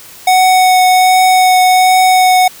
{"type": "tone with vibrato", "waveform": "square", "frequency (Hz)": 741, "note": "F#5", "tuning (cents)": 2, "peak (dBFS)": -6, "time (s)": [0.27, 2.48], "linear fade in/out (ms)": 5, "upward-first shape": "triangle", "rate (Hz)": 1.3, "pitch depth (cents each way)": 10, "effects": ["white hiss -35 dBFS RMS until 2.6 s"]}